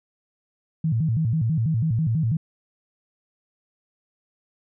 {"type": "tone with vibrato", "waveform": "sine", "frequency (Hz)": 134.8, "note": "C#3", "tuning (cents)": -48, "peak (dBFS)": -19, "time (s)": [0.84, 2.37], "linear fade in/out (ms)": 5, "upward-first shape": "square", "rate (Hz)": 6.1, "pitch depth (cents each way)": 300, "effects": []}